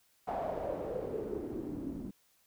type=noise with low-pass filter sweep; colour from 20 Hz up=white; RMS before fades=-38 dBFS; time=0.27-2.11 s; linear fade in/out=10 ms; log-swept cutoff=750 to 240 Hz; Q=5.1; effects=white hiss -70 dBFS RMS until 2.46 s